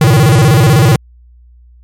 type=tone with vibrato; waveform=square; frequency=132.1 Hz; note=C3; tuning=17 cents sharp; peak=-5 dBFS; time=0.01-0.96 s; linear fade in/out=2 ms; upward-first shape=square; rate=16 Hz; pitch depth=290 cents each way; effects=added 60 Hz sine -38 dBFS peak until 1.83 s + MP3 64 kbps